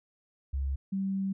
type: tone pair in turn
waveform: sine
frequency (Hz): 68.2 / 193.68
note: C#2 / G3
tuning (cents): -28 / -21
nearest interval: octave + tritone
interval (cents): 1807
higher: second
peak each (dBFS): -28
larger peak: neither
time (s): 0.53-0.76 / 0.92-1.33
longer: second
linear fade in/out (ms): 10
effects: none